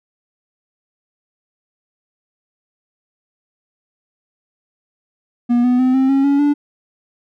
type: tone with pitch steps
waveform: triangle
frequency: 240.6 / 248.2 / 256.1 / 264.2 / 272.6 / 281.2 / 290.1 Hz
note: B3 / B3 / C4 / C4 / C#4 / C#4 / D4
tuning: -45 / +9 / -37 / +17 / -29 / +25 / -21 cents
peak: -9 dBFS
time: 5.49-6.54 s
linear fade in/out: 20 ms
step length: 150 ms
effects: none